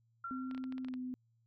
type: tone with exponential decay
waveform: sine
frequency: 1368 Hz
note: F6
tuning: 36 cents flat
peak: -38 dBFS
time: 0.24-0.89 s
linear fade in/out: 5 ms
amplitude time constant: 140 ms
type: tone with pitch glide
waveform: sine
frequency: 258.9 to 253.3 Hz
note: C4 to B3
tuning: -18 to +44 cents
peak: -38 dBFS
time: 0.31-1.14 s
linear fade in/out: 0 ms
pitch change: -38 cents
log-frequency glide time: 0.78-0.99 s
type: clicks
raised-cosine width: 0.3 ms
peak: -35 dBFS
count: 9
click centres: 0.512 / 0.548 / 0.578 / 0.64 / 0.724 / 0.781 / 0.847 / 0.885 / 0.939 s
effects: added 115 Hz sine -70 dBFS peak until 1.46 s